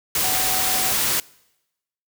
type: tone in noise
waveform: sine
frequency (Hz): 750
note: F#5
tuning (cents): +23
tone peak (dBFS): -29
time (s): 0.23-0.92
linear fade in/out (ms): 2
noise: white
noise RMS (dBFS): -21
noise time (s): 0.15-1.2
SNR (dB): -11
effects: noise-tail reverb RT60 0.9 s tail -24 dB re dry